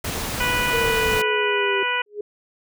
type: noise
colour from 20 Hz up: pink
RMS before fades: -27 dBFS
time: 0.04-1.22 s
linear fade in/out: 5 ms
type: harmonic tone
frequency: 492.1 Hz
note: B4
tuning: 6 cents flat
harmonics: 1 / 2 / 3 / 4 / 5 / 6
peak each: -32 / -26 / -26 / -28 / -26 / -29 dBFS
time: 0.4-2.02 s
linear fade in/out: 5 ms
type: exponential sweep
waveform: sine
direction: down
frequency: 466.2 to 392 Hz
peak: -22 dBFS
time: 0.73-1.83 s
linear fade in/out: 2 ms
type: tone with exponential growth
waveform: sine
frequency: 415.3 Hz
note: G#4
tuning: in tune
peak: -22 dBFS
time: 2.06-2.21 s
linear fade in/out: 5 ms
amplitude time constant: 31 ms
effects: none